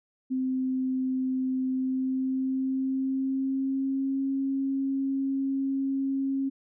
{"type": "tone with pitch glide", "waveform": "sine", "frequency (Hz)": [259.5, 271], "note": ["C4", "C#4"], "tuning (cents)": [-14, -39], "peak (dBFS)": -25, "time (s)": [0.3, 6.5], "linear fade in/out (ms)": 20, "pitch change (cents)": 75, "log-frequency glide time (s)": [1.7, 4.25], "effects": []}